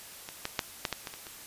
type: clicks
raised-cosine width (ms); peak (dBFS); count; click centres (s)
0.2; -22 / -14 / -9 / -11 / -13 / -19 / -25 / -25; 8; 0.289 / 0.454 / 0.592 / 0.852 / 0.927 / 1.072 / 1.139 / 1.268
effects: white hiss -47 dBFS RMS until 1.46 s + resampled to 32000 Hz